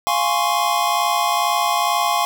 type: chord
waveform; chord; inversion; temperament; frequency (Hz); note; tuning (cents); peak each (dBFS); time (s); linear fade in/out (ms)
square; Db major seventh; first; equal; 698.5 / 830.6 / 1046.5 / 1108.7; F5 / Ab5 / C6 / Db6; 0 / 0 / 0 / 0; -23; 0.07-2.25; 0
effects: none